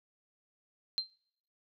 sine tone with exponential decay, 4141 Hz, C8, 19 cents flat, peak -25 dBFS, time 0.98-1.1 s, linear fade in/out 0 ms, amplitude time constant 25 ms, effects noise-tail reverb RT60 0.7 s tail -26 dB re dry

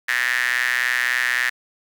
sawtooth tone with high-pass filter, 123.6 Hz, B2, 2 cents sharp, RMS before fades -21 dBFS, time 0.08-1.5 s, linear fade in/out 10 ms, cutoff 1800 Hz, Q 8.1, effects none

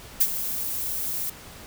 violet noise with ADSR envelope, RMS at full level -17 dBFS, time 0.2-1.3 s, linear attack 12 ms, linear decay 53 ms, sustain -12 dB, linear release 5 ms, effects pink hiss -44 dBFS RMS until 1.66 s

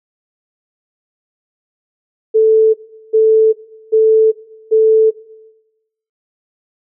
sine tone bursts, 440 Hz, A4, in tune, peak -6 dBFS, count 4, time 2.34-5.11 s, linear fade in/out 20 ms, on 400 ms, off 390 ms, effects noise-tail reverb RT60 1.0 s tail -19 dB re dry

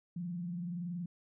sine tone with frequency modulation, 174.61 Hz, F3, in tune, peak -36 dBFS, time 0.16-1.06 s, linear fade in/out 5 ms, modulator 21.1 Hz, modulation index 0.42, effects none

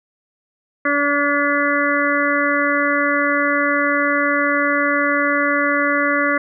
harmonic tone, 287.2 Hz, D4, 39 cents flat, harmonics 1 / 2 / 4 / 5 / 6 / 7, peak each -22 / -22 / -22 / -22 / -22 / -22 dBFS, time 0.85-6.38 s, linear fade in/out 5 ms, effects none

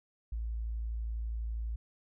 sine tone, 56.1 Hz, A1, 34 cents sharp, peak -33 dBFS, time 0.32-1.76 s, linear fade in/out 5 ms, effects none

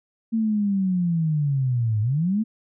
sine linear two-way sweep, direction down then up, 227.8 to 103.8 to 227.8 Hz, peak -19 dBFS, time 0.32-2.44 s, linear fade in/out 20 ms, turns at 2.01 s, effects none

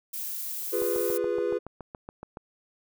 violet noise, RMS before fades -34 dBFS, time 0.13-1.18 s, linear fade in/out 10 ms
triangle chord, F diminished, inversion none, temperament equal with one note detuned, 349.2 / 410.3 / 493.9 Hz, F4 / Ab4 / Cb5, 0 / -21 / 0 cents, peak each -29 / -27 / -27 dBFS, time 0.72-1.59 s, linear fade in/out 20 ms
click train, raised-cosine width 1 ms, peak -25 dBFS, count 12, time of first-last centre 0.82-2.371 s, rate 7.09 Hz
effects none

